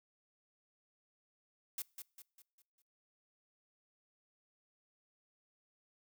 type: noise with echo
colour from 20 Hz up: blue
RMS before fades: -40 dBFS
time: 1.78-1.82 s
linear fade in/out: 2 ms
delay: 200 ms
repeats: 5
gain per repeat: -7 dB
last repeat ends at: 2.82 s
effects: noise-tail reverb RT60 0.5 s tail -25 dB re dry